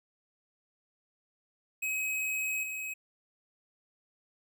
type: tone with level steps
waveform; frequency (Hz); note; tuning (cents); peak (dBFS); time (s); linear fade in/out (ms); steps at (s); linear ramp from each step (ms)
square; 2543; D#7; +37; -31 / -36; 1.82-2.94; 10; 2.63; 5
effects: none